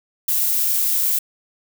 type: noise with amplitude modulation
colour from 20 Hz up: violet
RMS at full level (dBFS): -18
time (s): 0.28-1.19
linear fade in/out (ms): 5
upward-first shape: sine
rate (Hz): 155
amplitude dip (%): 25
effects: none